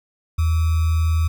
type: tone with sample-and-hold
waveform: sine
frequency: 81 Hz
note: E2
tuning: 30 cents flat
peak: -15 dBFS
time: 0.38-1.28 s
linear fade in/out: 10 ms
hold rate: 1225 Hz
effects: none